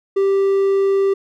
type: tone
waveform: triangle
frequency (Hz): 391.9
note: G4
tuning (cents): 0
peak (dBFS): -11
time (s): 0.16-1.14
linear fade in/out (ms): 10
effects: none